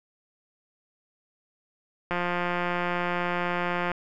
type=click train; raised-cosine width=0.5 ms; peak=-13 dBFS; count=319; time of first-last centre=2.11-3.917 s; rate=176 Hz; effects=none